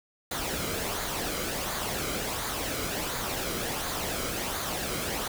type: noise with flanger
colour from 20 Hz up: pink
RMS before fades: -32 dBFS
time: 0.31-5.28 s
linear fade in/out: 5 ms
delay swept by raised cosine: 0.36 to 1.14 ms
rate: 1.4 Hz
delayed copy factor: -0.5
effects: none